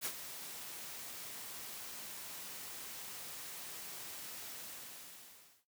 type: noise with ADSR envelope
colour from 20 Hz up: white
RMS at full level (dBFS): -37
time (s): 0.01-5.65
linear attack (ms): 44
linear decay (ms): 62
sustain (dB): -10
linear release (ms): 1100
effects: noise-tail reverb RT60 0.2 s tail -17 dB re dry + high-pass 100 Hz 12 dB/octave